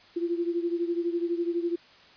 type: beating tone pair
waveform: sine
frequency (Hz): 340 / 352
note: F4 / F4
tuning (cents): -46 / +14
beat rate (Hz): 12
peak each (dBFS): -27 / -31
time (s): 0.16-1.76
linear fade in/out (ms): 10
effects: white hiss -54 dBFS RMS until 2.16 s + resampled to 11025 Hz